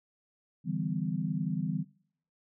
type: chord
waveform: sine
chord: E minor seventh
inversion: third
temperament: equal with one note detuned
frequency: 146.83 / 164.81 / 196 / 251.7 Hz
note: D3 / E3 / G3 / B3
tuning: 0 / 0 / 0 / +33 cents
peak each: -36 / -33 / -35 / -38 dBFS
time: 0.64-1.85 s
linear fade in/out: 50 ms
effects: noise-tail reverb RT60 0.6 s tail -21 dB re dry